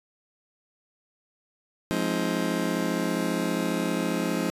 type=chord; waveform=30% pulse; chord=F minor seventh; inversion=none; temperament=just; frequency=174.61 / 209.5 / 261.9 / 314.3 Hz; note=F3 / Ab3 / C4 / Eb4; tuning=0 / +15 / +2 / +18 cents; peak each=-28 dBFS; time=1.91-4.5 s; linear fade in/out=0 ms; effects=resampled to 32000 Hz